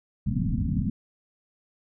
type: low-pass noise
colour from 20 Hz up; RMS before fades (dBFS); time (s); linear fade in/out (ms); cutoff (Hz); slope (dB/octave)
white; -26; 0.26-0.9; 5; 260; 96
effects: none